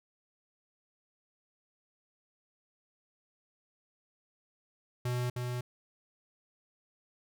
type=tone with echo; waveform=square; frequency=123.5 Hz; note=B2; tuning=in tune; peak=-31 dBFS; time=5.05-5.3 s; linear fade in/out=5 ms; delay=310 ms; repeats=1; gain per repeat=-3 dB; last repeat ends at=5.61 s; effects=none